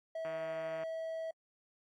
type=tone; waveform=triangle; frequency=649 Hz; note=E5; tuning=27 cents flat; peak=-35 dBFS; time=0.15-1.31 s; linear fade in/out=5 ms
type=click train; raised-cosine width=0.5 ms; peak=-32 dBFS; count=94; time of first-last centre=0.25-0.835 s; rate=159 Hz
effects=high-pass 80 Hz 12 dB/octave + AAC 64 kbps